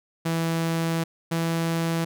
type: tone pair in turn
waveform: sawtooth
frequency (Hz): 164.81 / 165.55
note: E3 / E3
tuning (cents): 0 / +8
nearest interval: unison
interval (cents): 8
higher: second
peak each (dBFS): -19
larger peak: neither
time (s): 0.25-1.04 / 1.31-2.05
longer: first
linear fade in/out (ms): 10
effects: none